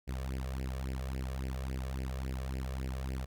sawtooth tone with flanger, 65.41 Hz, C2, in tune, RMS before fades -37 dBFS, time 0.07-3.26 s, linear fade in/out 20 ms, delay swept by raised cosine 0.39 to 1.79 ms, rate 3.6 Hz, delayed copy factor +0.85, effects none

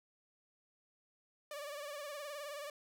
sawtooth tone with vibrato, 582 Hz, D5, 16 cents flat, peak -39 dBFS, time 1.51-2.7 s, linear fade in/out 2 ms, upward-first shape sine, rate 19 Hz, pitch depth 69 cents each way, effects none

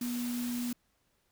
sine tone in noise, 242.6 Hz, B3, 31 cents flat, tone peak -32 dBFS, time 0.01-0.73 s, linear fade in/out 5 ms, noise white, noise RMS -43 dBFS, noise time 0.01-0.73 s, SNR +8 dB, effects pink hiss -74 dBFS RMS until 1.31 s

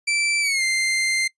sawtooth tone with pitch glide, 2332 to 2090 Hz, D7 to C7, -13 to -2 cents, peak -16 dBFS, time 0.07-1.28 s, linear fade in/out 10 ms, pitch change -189 cents, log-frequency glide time 0.41-0.63 s, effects noise-tail reverb RT60 0.1 s tail -20 dB re dry + resampled to 24000 Hz

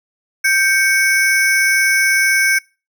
square ring-modulated tone, 1900 Hz, A#6, 33 cents sharp, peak -9 dBFS, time 0.44-2.59 s, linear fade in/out 10 ms, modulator 331 Hz, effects noise-tail reverb RT60 0.3 s tail -24 dB re dry

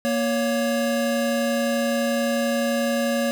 square tone pair together, 235.5 / 560 Hz, A#3 / C#5, +18 / +18 cents, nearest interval octave + minor third, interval 1500 cents, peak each -24 dBFS, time 0.05-3.31 s, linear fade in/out 0 ms, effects none

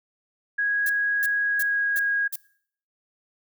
sine tone with pitch glide, 1654 to 1640.7 Hz, G#6 to G#6, -8 to -22 cents, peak -21 dBFS, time 0.58-2.28 s, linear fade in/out 10 ms, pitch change -14 cents, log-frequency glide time 1.44-2.05 s
violet noise bursts, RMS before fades -30 dBFS, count 5, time 0.86-2.36 s, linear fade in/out 5 ms, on 36 ms, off 330 ms
effects noise-tail reverb RT60 0.6 s tail -22 dB re dry

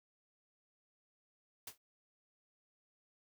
white noise with exponential decay, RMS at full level -41 dBFS, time 1.67-1.78 s, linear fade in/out 5 ms, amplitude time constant 22 ms, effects none

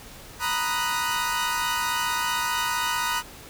sawtooth chord, B major seventh, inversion third, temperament equal, 932.3 / 987.8 / 1244.5 / 1480 Hz, A#5 / B5 / D#6 / F#6, 0 / 0 / 0 / 0 cents, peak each -26 dBFS, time 0.39-3.23 s, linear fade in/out 50 ms, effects pink hiss -44 dBFS RMS until 3.49 s

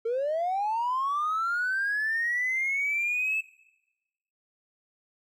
triangle linear sweep, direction up, 444.7 to 2631 Hz, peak -22 dBFS, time 0.05-3.41 s, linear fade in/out 10 ms, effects noise-tail reverb RT60 1.0 s tail -22 dB re dry + tanh soft clip ceiling -22 dBFS

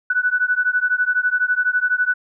sine beating tone pair, 1480 / 1492 Hz, F#6 / F#6, 0 / +14 cents, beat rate 12 Hz, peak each -19 dBFS, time 0.1-2.14 s, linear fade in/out 5 ms, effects none

